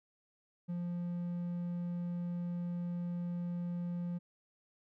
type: tone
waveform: triangle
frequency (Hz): 174.61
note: F3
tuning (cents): 0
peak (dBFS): -33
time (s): 0.68-4.19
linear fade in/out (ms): 20
effects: none